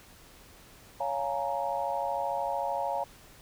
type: chord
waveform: sine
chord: Bb minor seventh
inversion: first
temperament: just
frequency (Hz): 559.4 / 699.2 / 839.1 / 932.3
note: Db5 / F5 / Ab5 / Bb5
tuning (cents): +16 / +2 / +18 / 0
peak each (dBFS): -34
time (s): 1-3.04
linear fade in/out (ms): 5
effects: pink hiss -54 dBFS RMS until 3.41 s